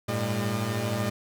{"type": "tone cluster", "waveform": "sawtooth", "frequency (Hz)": [100.3, 113.2, 202, 605], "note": ["G2", "A2", "G#3", "D#5"], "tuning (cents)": [40, 50, -48, -49], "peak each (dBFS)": [-31, -25, -28, -31], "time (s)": [0.08, 1.1], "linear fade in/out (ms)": 10, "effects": []}